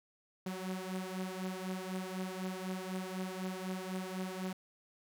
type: beating tone pair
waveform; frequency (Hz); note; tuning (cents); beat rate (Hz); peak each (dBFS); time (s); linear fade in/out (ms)
sawtooth; 185 / 189; F#3 / F#3; 0 / +37; 4; -36 / -38; 0.46-4.53; 5
effects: none